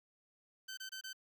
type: tone bursts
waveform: 15% pulse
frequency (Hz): 1538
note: G6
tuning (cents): -33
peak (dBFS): -37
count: 4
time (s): 0.68-1.131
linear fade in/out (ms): 10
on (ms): 94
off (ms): 25
effects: none